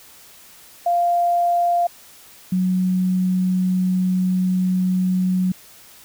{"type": "tone pair in turn", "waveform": "sine", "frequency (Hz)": [696, 184.35], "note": ["F5", "F#3"], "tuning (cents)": [-6, -6], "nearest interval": "octave + major seventh", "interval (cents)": 2300, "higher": "first", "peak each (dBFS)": [-15, -16], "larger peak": "first", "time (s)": [[0.86, 1.87], [2.52, 5.52]], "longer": "second", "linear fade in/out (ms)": 5, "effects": ["white hiss -46 dBFS RMS until 6.04 s"]}